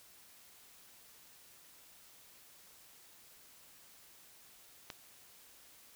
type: click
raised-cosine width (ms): 0.2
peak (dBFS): -25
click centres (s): 4.902
effects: white hiss -60 dBFS RMS until 5.95 s